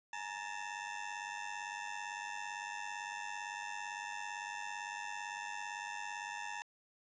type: ring-modulated tone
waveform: 20% pulse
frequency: 888 Hz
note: A5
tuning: 16 cents sharp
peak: -33 dBFS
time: 0.13-6.62 s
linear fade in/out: 0 ms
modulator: 48.9 Hz
effects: resampled to 16000 Hz + 10-bit